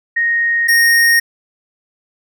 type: tone pair in turn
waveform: sine / square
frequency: 1864.7 / 1858.1 Hz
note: A#6 / A#6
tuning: 0 / -6 cents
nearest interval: unison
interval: 6 cents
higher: first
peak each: -12 / -9 dBFS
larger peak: second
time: 0.16-0.68 / 0.68-1.2 s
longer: neither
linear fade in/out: 10 ms
effects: none